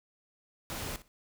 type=noise with echo; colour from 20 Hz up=pink; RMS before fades=-38 dBFS; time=0.7-0.96 s; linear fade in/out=0 ms; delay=60 ms; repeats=2; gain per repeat=-15 dB; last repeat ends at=1.08 s; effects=none